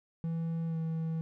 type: tone with pitch glide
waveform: triangle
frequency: 164.81 to 161.98 Hz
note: E3 to E3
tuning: 0 to -30 cents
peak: -29 dBFS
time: 0.24-1.21 s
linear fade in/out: 0 ms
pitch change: -30 cents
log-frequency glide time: 0.67-0.77 s
effects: none